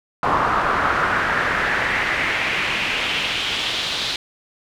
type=noise with band-pass filter sweep; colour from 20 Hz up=brown; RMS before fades=-21 dBFS; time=0.23-4.16 s; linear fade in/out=2 ms; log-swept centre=1100 to 3900 Hz; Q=2.8; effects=none